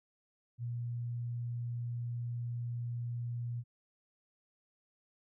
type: tone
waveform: sine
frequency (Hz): 119.5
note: A#2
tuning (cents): +43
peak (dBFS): -35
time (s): 0.58-3.64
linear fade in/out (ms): 50
effects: none